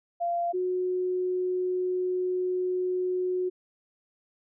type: tone pair in turn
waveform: sine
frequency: 690 / 365.5 Hz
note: F5 / F#4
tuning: -21 / -21 cents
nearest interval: major seventh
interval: 1100 cents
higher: first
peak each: -25 dBFS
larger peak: neither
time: 0.2-0.53 / 0.53-3.5 s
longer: second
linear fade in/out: 20 ms
effects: none